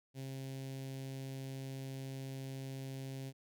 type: tone with notch filter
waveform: sawtooth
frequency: 134 Hz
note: C3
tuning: 42 cents sharp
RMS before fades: -44 dBFS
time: 0.14-3.33 s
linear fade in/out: 50 ms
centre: 1200 Hz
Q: 0.65
effects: none